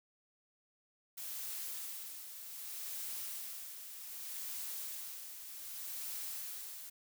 blue noise with tremolo, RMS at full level -42 dBFS, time 1.17-6.9 s, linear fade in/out 10 ms, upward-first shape sine, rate 0.65 Hz, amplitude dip 55%, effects none

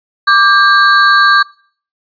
square ring-modulated tone, 1386 Hz, F6, 14 cents flat, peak -3 dBFS, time 0.27-1.43 s, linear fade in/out 10 ms, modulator 214 Hz, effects noise-tail reverb RT60 0.5 s tail -23 dB re dry + resampled to 11025 Hz

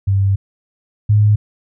sine tone pair in turn, 98 / 105.09 Hz, G2 / G#2, 0 / +21 cents, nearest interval minor second, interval 121 cents, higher second, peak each -11 / -8 dBFS, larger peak second, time 0.07-0.36 / 1.09-1.36 s, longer first, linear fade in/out 10 ms, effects none

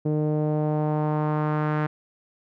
sawtooth tone with low-pass filter sweep, 152 Hz, D#3, 40 cents flat, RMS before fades -24 dBFS, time 0.05-1.87 s, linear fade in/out 10 ms, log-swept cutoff 440 to 1600 Hz, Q 1.8, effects none

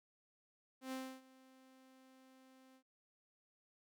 sawtooth tone with ADSR envelope, 261.6 Hz, C4, in tune, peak -37 dBFS, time 0.81-2.83 s, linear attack 110 ms, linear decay 290 ms, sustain -22 dB, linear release 75 ms, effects none

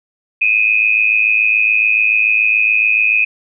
sine tone pair together, 2459 / 2566 Hz, D#7 / E7, -21 / -47 cents, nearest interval minor second, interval 74 cents, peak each -13 dBFS, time 0.41-3.25 s, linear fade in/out 10 ms, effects none

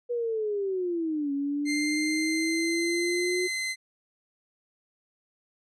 sine linear two-way sweep, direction down then up, 487.4 to 278.6 to 365.4 Hz, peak -26 dBFS, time 0.09-3.48 s, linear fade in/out 20 ms, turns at 1.32 s
sawtooth tone with pitch glide, 2093 to 2059 Hz, C7 to C7, 0 to -28 cents, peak -25 dBFS, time 1.65-3.76 s, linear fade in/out 50 ms, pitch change -28 cents, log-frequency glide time 2.01-3.14 s
effects resampled to 22050 Hz

